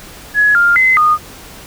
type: tone with pitch steps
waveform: sine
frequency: 1684 / 1401 / 2048 / 1228 Hz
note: G#6 / F6 / C7 / D#6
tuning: +24 / +5 / -38 / -23 cents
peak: -7 dBFS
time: 0.34-1.18 s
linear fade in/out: 50 ms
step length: 210 ms
effects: pink hiss -35 dBFS RMS until 1.66 s